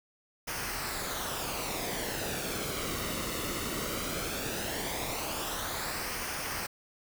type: noise with flanger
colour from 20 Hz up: pink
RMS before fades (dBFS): -35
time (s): 0.47-6.67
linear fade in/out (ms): 10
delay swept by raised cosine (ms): 0.26 to 1.24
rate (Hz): 0.17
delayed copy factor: -0.55
effects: none

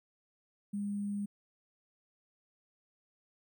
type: tone with sample-and-hold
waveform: sine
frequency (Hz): 203.2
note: G#3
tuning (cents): -38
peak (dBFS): -33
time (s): 0.73-1.26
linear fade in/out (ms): 10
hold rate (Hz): 8820
effects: none

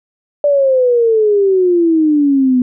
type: exponential sweep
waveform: sine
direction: down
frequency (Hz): 587.3 to 246.9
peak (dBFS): -8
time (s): 0.44-2.62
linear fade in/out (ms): 2
effects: none

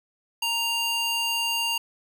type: tone with high-pass filter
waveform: square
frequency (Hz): 932.3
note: A#5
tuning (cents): 0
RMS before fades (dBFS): -26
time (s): 0.42-1.78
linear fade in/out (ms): 5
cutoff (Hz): 1900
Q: 9.3
effects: none

